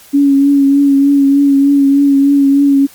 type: tone with vibrato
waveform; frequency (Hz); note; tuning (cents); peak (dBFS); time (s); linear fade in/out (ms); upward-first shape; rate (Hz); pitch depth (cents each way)
sine; 279.3; C#4; +13; -5; 0.13-2.87; 20; triangle; 3.3; 32
effects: white hiss -40 dBFS RMS until 2.94 s + MP3 96 kbps